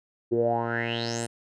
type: tone with low-pass filter sweep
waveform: 10% pulse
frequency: 116.54 Hz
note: A#2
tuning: in tune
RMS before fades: -27 dBFS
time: 0.31-1.27 s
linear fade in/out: 20 ms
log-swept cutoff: 350 to 9500 Hz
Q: 7.6
effects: none